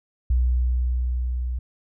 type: tone with level ramp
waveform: sine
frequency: 61.8 Hz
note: B1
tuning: 2 cents sharp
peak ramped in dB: -16 to -24 dBFS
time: 0.3-1.59 s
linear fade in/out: 5 ms
effects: none